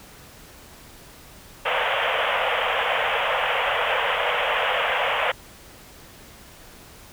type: band-pass noise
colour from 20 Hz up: pink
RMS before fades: -23 dBFS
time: 1.65-5.32 s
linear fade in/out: 10 ms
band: 470 to 3300 Hz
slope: 96 dB/octave
effects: pink hiss -46 dBFS RMS until 7.12 s